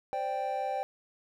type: chord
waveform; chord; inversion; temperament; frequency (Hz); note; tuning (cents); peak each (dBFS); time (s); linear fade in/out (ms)
triangle; C suspended second; none; just; 523.3 / 588.7 / 784.9; C5 / D5 / G5; 0 / +4 / +2; -35 / -35 / -30; 0.13-0.83; 0
effects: none